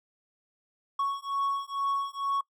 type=beating tone pair; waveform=triangle; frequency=1108.7 / 1110.9 Hz; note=C#6 / C#6; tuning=0 / +3 cents; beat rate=2.2 Hz; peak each=-29 dBFS; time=0.99-2.41 s; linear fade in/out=5 ms; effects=noise-tail reverb RT60 0.1 s tail -24 dB re dry